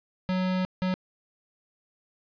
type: tone bursts at uneven times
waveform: square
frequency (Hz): 185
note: F#3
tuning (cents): 0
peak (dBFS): -25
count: 2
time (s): 0.29-0.65 / 0.82-0.94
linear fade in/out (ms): 0
effects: resampled to 11025 Hz + 10-bit